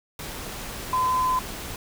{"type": "tone in noise", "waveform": "sine", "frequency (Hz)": 1020, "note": "C6", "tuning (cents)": -44, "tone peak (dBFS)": -20, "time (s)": [0.93, 1.39], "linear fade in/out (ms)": 2, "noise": "pink", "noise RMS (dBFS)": -35, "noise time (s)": [0.19, 1.76], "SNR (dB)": 12, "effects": []}